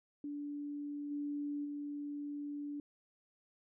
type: tone with level steps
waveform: sine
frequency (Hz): 290.2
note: D4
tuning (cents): -21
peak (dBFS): -39 / -36 / -39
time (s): 0.24-2.8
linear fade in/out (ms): 2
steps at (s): 1.1 / 1.64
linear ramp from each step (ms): 20
effects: none